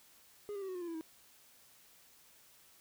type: tone with pitch steps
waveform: triangle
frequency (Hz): 413.1 / 398.3 / 384.1 / 370.4 / 357.1 / 344.4 / 332.1 / 320.2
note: G#4 / G4 / G4 / F#4 / F4 / F4 / E4 / D#4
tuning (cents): -9 / +28 / -35 / +2 / +39 / -24 / +13 / +50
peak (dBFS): -37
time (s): 0.49-1.01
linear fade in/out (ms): 0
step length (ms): 65
effects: white hiss -63 dBFS RMS until 2.8 s